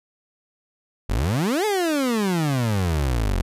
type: exponential two-way sweep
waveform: 30% pulse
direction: up then down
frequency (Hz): 41.68 to 440 to 41.68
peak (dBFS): -17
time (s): 1.09-3.42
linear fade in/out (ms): 10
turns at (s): 1.65
effects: resampled to 32000 Hz